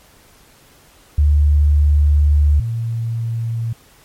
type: tone pair in turn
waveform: sine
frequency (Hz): 73.6 / 115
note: D2 / A#2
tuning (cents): +4 / -23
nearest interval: minor sixth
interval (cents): 773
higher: second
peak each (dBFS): -9 / -18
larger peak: first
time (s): 1.18-2.6 / 2.6-3.73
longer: first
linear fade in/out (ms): 5
effects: pink hiss -49 dBFS RMS until 4.04 s + MP3 64 kbps